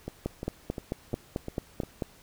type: two click trains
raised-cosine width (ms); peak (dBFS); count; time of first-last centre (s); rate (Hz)
2; -21 / -16; 6 / 9; 0.08-1.834 / 0.26-2.022; 2.85 / 4.54
effects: pink hiss -56 dBFS RMS until 2.22 s